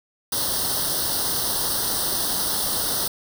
white noise with comb filter, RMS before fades -24 dBFS, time 0.32-3.08 s, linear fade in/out 5 ms, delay 0.21 ms, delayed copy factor +0.95, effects none

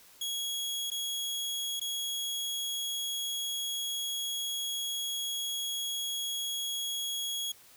sawtooth tone with dropouts, 3322 Hz, G#7, in tune, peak -29 dBFS, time 0.21-7.52 s, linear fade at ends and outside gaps 5 ms, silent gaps 0.903-0.915 / 1.798-1.813 s, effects white hiss -57 dBFS RMS until 7.76 s

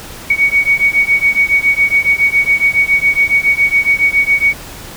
sine beating tone pair, 2236 / 2243.2 Hz, C#7 / C#7, +14 / +20 cents, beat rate 7.2 Hz, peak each -12 dBFS, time 0.3-4.54 s, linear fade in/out 5 ms, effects pink hiss -31 dBFS RMS until 4.96 s

